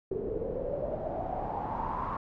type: noise with low-pass filter sweep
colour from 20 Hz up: pink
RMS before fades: -34 dBFS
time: 0.11-2.17 s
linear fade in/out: 5 ms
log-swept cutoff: 410 to 1100 Hz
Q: 7.7
effects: none